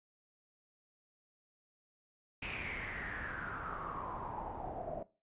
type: noise with low-pass filter sweep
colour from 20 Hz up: pink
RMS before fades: -42 dBFS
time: 2.42-5.03 s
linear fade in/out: 5 ms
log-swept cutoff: 2600 to 630 Hz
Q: 7.3
effects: noise-tail reverb RT60 0.3 s tail -18 dB re dry + resampled to 8000 Hz